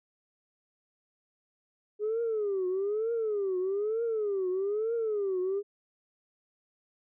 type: tone with vibrato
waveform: sine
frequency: 412.5 Hz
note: G#4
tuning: 12 cents flat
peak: -26 dBFS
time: 1.99-5.63 s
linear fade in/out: 50 ms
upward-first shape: triangle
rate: 1.1 Hz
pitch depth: 230 cents each way
effects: tanh soft clip ceiling -24 dBFS